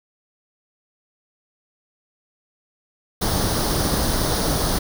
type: noise with comb filter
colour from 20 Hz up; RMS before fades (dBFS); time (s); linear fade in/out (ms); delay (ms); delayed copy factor
pink; -21; 3.21-4.79; 10; 0.2; +0.65
effects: none